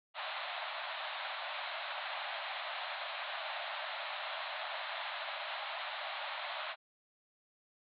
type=band-pass noise; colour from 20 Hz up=pink; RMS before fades=-41 dBFS; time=0.14-6.76 s; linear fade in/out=50 ms; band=590 to 4100 Hz; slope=96 dB/octave; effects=none